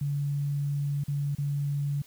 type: tone with dropouts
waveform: sine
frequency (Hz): 142.9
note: D3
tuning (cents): -47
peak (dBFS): -26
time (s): 0.01-2.02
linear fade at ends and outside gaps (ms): 5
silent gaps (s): 1.038-1.081 / 1.351-1.383
effects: white hiss -56 dBFS RMS until 2.06 s